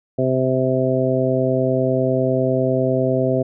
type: harmonic tone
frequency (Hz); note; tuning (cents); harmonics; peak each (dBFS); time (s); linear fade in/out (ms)
130; C3; -11; 1 / 2 / 3 / 4 / 5; -22 / -22 / -22 / -22 / -22; 0.18-3.43; 10
effects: none